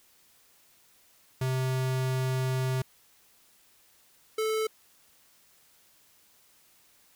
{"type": "tone pair in turn", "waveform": "square", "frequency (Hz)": [130, 437.3], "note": ["C3", "A4"], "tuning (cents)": [-11, -11], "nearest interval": "octave + major sixth", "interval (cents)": 2100, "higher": "second", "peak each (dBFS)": -27, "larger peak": "neither", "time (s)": [[1.41, 2.82], [4.38, 4.67]], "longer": "first", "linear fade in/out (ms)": 5, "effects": ["white hiss -62 dBFS RMS until 7.15 s"]}